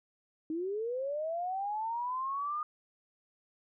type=linear sweep; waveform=sine; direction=up; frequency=307.3 to 1230 Hz; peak=-32 dBFS; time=0.5-2.63 s; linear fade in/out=2 ms; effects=none